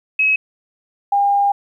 sine tone pair in turn, 2561 / 805 Hz, D#7 / G5, +49 / +46 cents, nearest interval octave + minor sixth, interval 2003 cents, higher first, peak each -12 / -12 dBFS, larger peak neither, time 0.19-0.36 / 1.12-1.52 s, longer second, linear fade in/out 5 ms, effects 9-bit

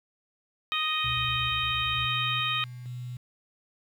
harmonic tone, 622.3 Hz, D#5, in tune, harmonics 2 / 3 / 4 / 5 / 6, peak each -31 / -37 / -31 / -32 / -32 dBFS, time 0.72-2.64 s, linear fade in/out 0 ms
sine tone with tremolo, 123.6 Hz, B2, 2 cents sharp, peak -34 dBFS, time 1.04-3.17 s, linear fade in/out 5 ms, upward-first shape square, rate 1.1 Hz, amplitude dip 40%
triangle tone bursts, 69.3 Hz, C#2, in tune, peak -37 dBFS, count 9, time 1.05-2.062 s, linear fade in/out 5 ms, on 92 ms, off 23 ms
effects 9-bit

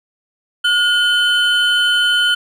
triangle tone pair together, 1439 / 3049 Hz, F#6 / G7, -49 / -49 cents, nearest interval octave + minor second, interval 1300 cents, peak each -13 dBFS, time 0.64-2.35 s, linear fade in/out 10 ms, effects none

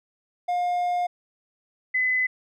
triangle / sine tone pair in turn, 711 / 2017 Hz, F5 / B6, +31 / +36 cents, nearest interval octave + tritone, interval 1805 cents, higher second, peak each -20 / -20 dBFS, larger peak neither, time 0.48-1.07 / 1.94-2.27 s, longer first, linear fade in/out 10 ms, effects none

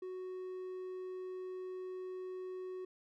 triangle tone, 370 Hz, F#4, in tune, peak -39 dBFS, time 0.02-2.85 s, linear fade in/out 5 ms, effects none

